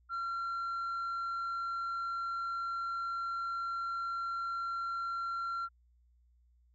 sine tone, 1369 Hz, F6, 35 cents flat, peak -31 dBFS, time 0.09-5.69 s, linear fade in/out 50 ms, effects tanh soft clip ceiling -33 dBFS + added 60 Hz sine -64 dBFS peak until 6.74 s

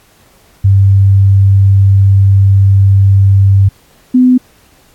sine tone pair in turn, 98 / 252.4 Hz, G2 / B3, 0 / +38 cents, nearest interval octave + major third, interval 1638 cents, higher second, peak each -3 dBFS, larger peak neither, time 0.64-3.69 / 4.14-4.38 s, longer first, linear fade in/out 10 ms, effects pink hiss -47 dBFS RMS until 4.94 s + AAC 64 kbps

